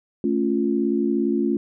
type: chord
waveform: sine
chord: A augmented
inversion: none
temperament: equal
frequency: 220 / 277.2 / 349.2 Hz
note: A3 / C#4 / E#4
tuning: 0 / 0 / 0 cents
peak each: -23 dBFS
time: 0.24-1.57 s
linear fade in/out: 2 ms
effects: none